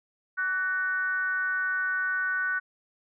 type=tone with frequency modulation; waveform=sine; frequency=1493 Hz; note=F#6; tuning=15 cents sharp; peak=-25 dBFS; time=0.37-2.6 s; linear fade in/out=20 ms; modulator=351 Hz; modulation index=0.52; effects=none